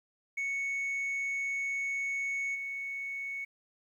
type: tone with level steps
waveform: sine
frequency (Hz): 2216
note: C#7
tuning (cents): -1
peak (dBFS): -28 / -34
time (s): 0.37-3.45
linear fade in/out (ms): 10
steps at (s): 2.54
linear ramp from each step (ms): 20
effects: tanh soft clip ceiling -30 dBFS + 11-bit